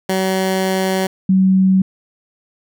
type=tone pair in turn; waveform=15% pulse / sine; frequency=189.2 / 189.2 Hz; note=F#3 / F#3; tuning=+39 / +39 cents; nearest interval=unison; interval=0 cents; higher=neither; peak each=-9 dBFS; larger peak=neither; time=0.09-1.07 / 1.29-1.82 s; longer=first; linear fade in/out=5 ms; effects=none